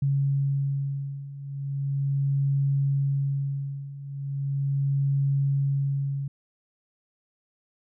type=beating tone pair; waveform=sine; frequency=138.59 / 138.97 Hz; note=C#3 / C#3; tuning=0 / +5 cents; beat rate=0.38 Hz; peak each=-28 / -25 dBFS; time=0.02-6.28 s; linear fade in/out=5 ms; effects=none